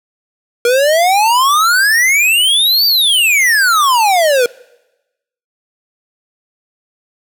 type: exponential two-way sweep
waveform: square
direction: up then down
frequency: 470 to 4695 to 470 Hz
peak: -9 dBFS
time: 0.65-4.46 s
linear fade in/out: 2 ms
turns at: 2.86 s
effects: noise-tail reverb RT60 1.0 s tail -24 dB re dry